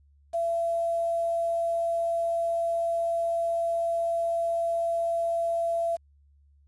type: tone with quantisation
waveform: sine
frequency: 674 Hz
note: E5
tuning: 38 cents sharp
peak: -24 dBFS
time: 0.33-5.97 s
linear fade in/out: 20 ms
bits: 8
effects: added 71 Hz sine -57 dBFS peak until 6.67 s + resampled to 24000 Hz